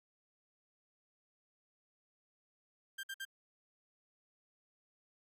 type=tone bursts; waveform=30% pulse; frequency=1583 Hz; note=G6; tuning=17 cents sharp; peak=-38 dBFS; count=3; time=2.98-3.252 s; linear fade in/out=10 ms; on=54 ms; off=55 ms; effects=none